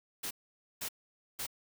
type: noise bursts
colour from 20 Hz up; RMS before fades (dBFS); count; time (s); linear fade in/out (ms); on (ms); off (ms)
white; -38; 3; 0.23-1.467; 10; 79; 500
effects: none